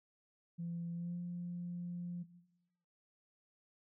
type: tone with pitch glide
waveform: sine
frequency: 170 to 174.98 Hz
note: F3 to F3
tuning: -46 to +4 cents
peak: -38 dBFS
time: 0.58-2.24 s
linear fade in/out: 20 ms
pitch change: +50 cents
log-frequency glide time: 0.93-1.14 s
effects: noise-tail reverb RT60 1.0 s tail -17 dB re dry + tanh soft clip ceiling -34 dBFS